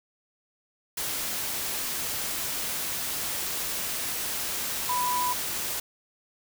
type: tone in noise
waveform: sine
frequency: 989 Hz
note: B5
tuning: 2 cents sharp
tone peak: -25 dBFS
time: 4.89-5.33 s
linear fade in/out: 5 ms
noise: white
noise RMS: -31 dBFS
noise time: 0.97-5.8 s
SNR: +3 dB
effects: none